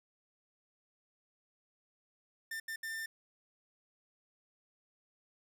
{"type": "tone bursts at uneven times", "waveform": "45% pulse", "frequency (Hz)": 1794, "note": "A6", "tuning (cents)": 33, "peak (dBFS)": -38, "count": 3, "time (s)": [[2.51, 2.6], [2.68, 2.76], [2.83, 3.06]], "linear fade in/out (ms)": 5, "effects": []}